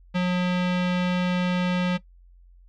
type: tone with low-pass filter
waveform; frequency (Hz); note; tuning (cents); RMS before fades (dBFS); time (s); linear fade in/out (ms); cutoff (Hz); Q
square; 180.1; F#3; -46; -23; 0.14-1.98; 20; 3300; 1.4
effects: noise-tail reverb RT60 0.1 s tail -18 dB re dry + added 44 Hz sine -49 dBFS peak until 2.68 s